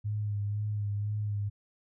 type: tone with vibrato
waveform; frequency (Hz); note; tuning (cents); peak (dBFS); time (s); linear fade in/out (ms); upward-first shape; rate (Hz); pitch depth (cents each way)
sine; 103.83; G#2; 0; -29; 0.04-1.5; 20; sine; 2; 30
effects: none